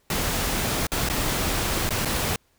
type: noise with dropouts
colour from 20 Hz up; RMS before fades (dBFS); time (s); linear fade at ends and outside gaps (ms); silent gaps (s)
pink; -25; 0.1-2.36; 2; 0.869-0.918 / 1.089-1.098 / 1.892-1.906 / 2.05-2.055
effects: pink hiss -65 dBFS RMS until 2.58 s